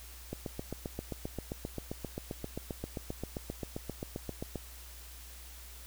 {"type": "click train", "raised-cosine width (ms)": 2, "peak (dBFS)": -23, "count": 33, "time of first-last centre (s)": [0.33, 4.557], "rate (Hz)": 7.57, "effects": ["added 60 Hz sine -49 dBFS peak until 5.86 s", "white hiss -52 dBFS RMS until 5.86 s"]}